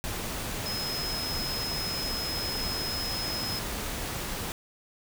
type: tone in noise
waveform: sine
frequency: 5130 Hz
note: E8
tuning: 48 cents flat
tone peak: -32 dBFS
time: 0.66-3.59 s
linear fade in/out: 0 ms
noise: pink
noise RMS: -34 dBFS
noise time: 0.04-4.52 s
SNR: -1 dB
effects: none